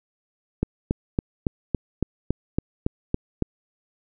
click train, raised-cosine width 3 ms, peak -8 dBFS, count 11, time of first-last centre 0.63-3.423 s, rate 3.58 Hz, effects none

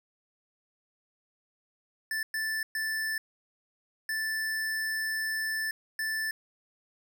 square tone bursts at uneven times, 1760 Hz, A6, in tune, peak -30 dBFS, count 5, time 2.11-2.23 / 2.34-2.63 / 2.75-3.18 / 4.09-5.71 / 5.99-6.31 s, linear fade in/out 2 ms, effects none

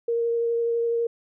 sine tone with vibrato, 466.2 Hz, A#4, in tune, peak -21 dBFS, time 0.08-1.07 s, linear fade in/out 5 ms, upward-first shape triangle, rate 12 Hz, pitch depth 12 cents each way, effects none

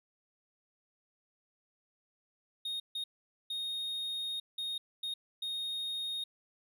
triangle tone bursts at uneven times, 3714 Hz, A#7, 7 cents flat, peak -33 dBFS, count 6, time 2.65-2.8 / 2.95-3.04 / 3.5-4.4 / 4.58-4.78 / 5.03-5.14 / 5.42-6.24 s, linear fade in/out 5 ms, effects none

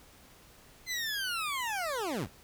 20% pulse linear sweep, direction down, 2073 to 56.1 Hz, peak -27 dBFS, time 0.86-2.28 s, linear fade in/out 50 ms, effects pink hiss -57 dBFS RMS until 2.43 s

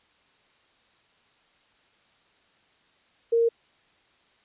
sine tone, 463.2 Hz, A#4, 11 cents flat, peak -18 dBFS, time 3.32-3.49 s, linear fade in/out 10 ms, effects white hiss -63 dBFS RMS until 4.44 s + resampled to 8000 Hz

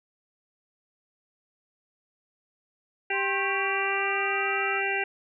harmonic tone, 393.3 Hz, G4, 6 cents sharp, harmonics 1 / 2 / 4 / 5 / 6 / 7, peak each -32 / -32 / -32 / -32 / -32 / -32 dBFS, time 3.1-5.04 s, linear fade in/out 5 ms
sine linear sweep, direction up, 1046.5 to 1318.5 Hz, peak -33 dBFS, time 3.12-4.82 s, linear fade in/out 50 ms
effects none

